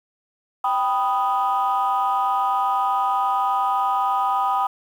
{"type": "chord", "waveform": "sine", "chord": "G augmented", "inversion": "none", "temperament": "equal", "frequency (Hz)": [784, 987.8, 1244.5], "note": ["G5", "B5", "D#6"], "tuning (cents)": [0, 0, 0], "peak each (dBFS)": [-21, -22, -22], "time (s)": [0.64, 4.67], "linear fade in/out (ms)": 5, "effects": ["tanh soft clip ceiling -12 dBFS", "8-bit"]}